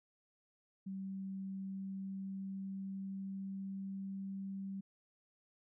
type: tone with pitch glide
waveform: sine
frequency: 192.6 to 194.5 Hz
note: G3 to G3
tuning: -30 to -13 cents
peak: -40 dBFS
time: 0.86-4.81 s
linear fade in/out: 10 ms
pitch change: +17 cents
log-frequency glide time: 1.01-4.45 s
effects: none